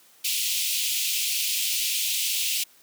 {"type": "high-pass noise", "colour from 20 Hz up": "pink", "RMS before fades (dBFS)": -26, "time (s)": [0.24, 2.64], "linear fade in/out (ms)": 10, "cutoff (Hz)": 2500, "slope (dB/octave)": 48, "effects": ["white hiss -56 dBFS RMS until 2.82 s", "high-pass 150 Hz 12 dB/octave"]}